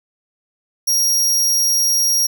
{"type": "tone", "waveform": "sawtooth", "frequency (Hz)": 5630, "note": "F8", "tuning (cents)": 13, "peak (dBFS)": -11, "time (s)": [0.87, 2.27], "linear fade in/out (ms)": 10, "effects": []}